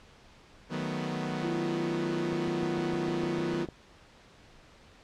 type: chord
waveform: sawtooth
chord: B dominant seventh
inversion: first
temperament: equal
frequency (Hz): 155.56 / 185 / 220 / 246.9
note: D#3 / F#3 / A3 / B3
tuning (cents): 0 / 0 / 0 / 0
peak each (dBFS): -32 / -33 / -37 / -32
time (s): 0.69-3.67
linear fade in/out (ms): 50
type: tone with pitch glide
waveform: sine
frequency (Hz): 339.9 to 342.9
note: F4 to F4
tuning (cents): -47 to -32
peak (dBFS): -31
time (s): 1.43-3.65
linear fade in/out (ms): 0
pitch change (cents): +15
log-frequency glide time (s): 1.71-2.34
type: click train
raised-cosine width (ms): 2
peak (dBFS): -26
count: 10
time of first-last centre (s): 2.33-3.687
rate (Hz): 6.63
effects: pink hiss -56 dBFS RMS until 5.03 s + low-pass 5000 Hz 12 dB/octave